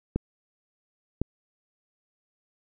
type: clicks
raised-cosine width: 3 ms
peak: -12 dBFS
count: 2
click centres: 0.16 / 1.216 s
effects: none